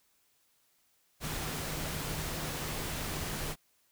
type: tone in noise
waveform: sine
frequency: 153.1 Hz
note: D#3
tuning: 28 cents flat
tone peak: -43 dBFS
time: 1.2-3.56 s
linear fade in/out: 50 ms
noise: pink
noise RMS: -37 dBFS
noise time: 1.2-3.56 s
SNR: -9 dB
effects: white hiss -71 dBFS RMS until 3.91 s